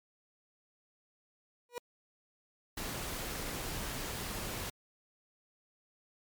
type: tone with exponential growth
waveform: 30% pulse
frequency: 483.7 Hz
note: B4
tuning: 36 cents flat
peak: -31 dBFS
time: 1.69-1.78 s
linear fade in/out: 1 ms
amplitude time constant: 19 ms
type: noise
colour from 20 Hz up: pink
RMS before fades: -39 dBFS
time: 2.77-4.7 s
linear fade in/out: 5 ms
effects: MP3 96 kbps